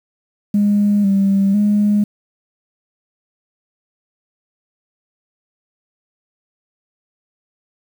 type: tone with pitch steps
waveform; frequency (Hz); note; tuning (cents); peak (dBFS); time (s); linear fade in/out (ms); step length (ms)
sine; 205.2 / 196.4 / 207.2; G#3 / G3 / G#3; -21 / +4 / -4; -10; 0.54-2.04; 5; 500
effects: tanh soft clip ceiling -7 dBFS + 7-bit